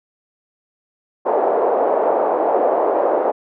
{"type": "band-pass noise", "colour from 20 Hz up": "white", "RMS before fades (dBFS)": -17, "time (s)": [1.25, 3.32], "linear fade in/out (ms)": 20, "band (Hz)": [410, 730], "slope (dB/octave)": 24, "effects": []}